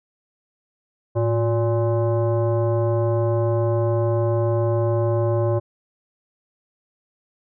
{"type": "tone with frequency modulation", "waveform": "sine", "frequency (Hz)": 110, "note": "A2", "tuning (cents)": 0, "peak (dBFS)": -17, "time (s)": [1.15, 5.6], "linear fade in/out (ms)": 20, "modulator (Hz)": 467, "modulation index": 1.1, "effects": []}